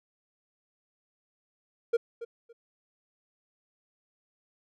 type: tone with echo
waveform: triangle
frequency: 466.2 Hz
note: A#4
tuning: in tune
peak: -19 dBFS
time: 1.93-1.97 s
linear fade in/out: 10 ms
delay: 280 ms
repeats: 2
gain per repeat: -14 dB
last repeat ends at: 2.53 s
effects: none